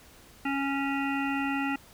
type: harmonic tone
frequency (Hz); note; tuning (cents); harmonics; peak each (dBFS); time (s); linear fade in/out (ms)
276.4; C#4; -5; 1 / 3 / 5 / 7 / 9 / 10; -29 / -34 / -36 / -37 / -39 / -39; 0.45-1.76; 5
effects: pink hiss -54 dBFS RMS until 1.93 s